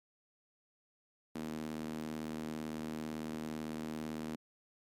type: tone with high-pass filter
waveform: sawtooth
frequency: 77.9 Hz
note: D#2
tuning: 3 cents sharp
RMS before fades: -41 dBFS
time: 1.35-4.36 s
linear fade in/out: 5 ms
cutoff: 240 Hz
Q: 2.8
effects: MP3 96 kbps